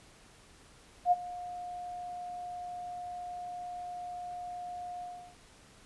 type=tone with ADSR envelope; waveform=sine; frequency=713 Hz; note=F5; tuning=36 cents sharp; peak=-19 dBFS; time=1.05-5.36 s; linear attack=65 ms; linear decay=32 ms; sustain=-19 dB; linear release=350 ms; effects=pink hiss -58 dBFS RMS until 5.85 s + resampled to 24000 Hz